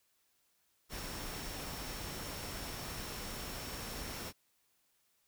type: tone in noise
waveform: sine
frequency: 5450 Hz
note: F8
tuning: 43 cents flat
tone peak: -52 dBFS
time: 0.89-4.33 s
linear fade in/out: 50 ms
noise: pink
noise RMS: -43 dBFS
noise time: 0.89-4.33 s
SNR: -12 dB
effects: white hiss -75 dBFS RMS until 5.27 s